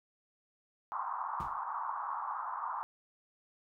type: band-pass noise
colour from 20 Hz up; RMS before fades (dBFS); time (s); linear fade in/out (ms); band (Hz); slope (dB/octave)
pink; -38; 0.92-2.83; 0; 890 to 1200; 48
type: noise with exponential decay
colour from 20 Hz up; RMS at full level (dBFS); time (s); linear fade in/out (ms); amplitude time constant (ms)
brown; -39; 1.4-1.6; 2; 43
effects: none